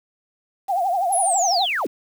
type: tone with vibrato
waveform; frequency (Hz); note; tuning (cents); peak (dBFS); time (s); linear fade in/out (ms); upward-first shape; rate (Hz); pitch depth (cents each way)
sine; 740; F#5; 0; -18; 0.68-1.66; 20; triangle; 12; 170
type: linear sweep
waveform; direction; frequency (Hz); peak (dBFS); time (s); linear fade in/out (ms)
sine; down; 11175 to 158.5; -20; 1.12-1.87; 10
effects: 7-bit